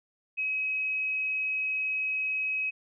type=tone; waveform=sine; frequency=2547 Hz; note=D#7; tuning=40 cents sharp; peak=-27 dBFS; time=0.37-2.71 s; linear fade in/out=20 ms; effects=none